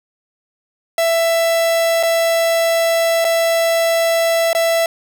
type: tone with dropouts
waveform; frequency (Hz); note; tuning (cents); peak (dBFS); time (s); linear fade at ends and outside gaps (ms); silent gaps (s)
45% pulse; 664; E5; +12; -13; 0.98-4.86; 2; 2.029-2.033 / 3.245-3.249 / 4.531-4.549
effects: none